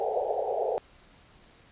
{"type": "band-pass noise", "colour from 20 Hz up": "pink", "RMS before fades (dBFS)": -29, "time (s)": [0, 0.78], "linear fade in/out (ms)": 0, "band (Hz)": [410, 820], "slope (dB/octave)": 96, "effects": ["pink hiss -57 dBFS RMS until 1.71 s", "resampled to 8000 Hz"]}